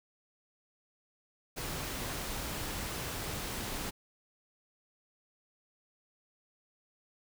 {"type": "noise", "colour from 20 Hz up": "pink", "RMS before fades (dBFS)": -38, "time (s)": [1.56, 3.91], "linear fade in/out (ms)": 20, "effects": []}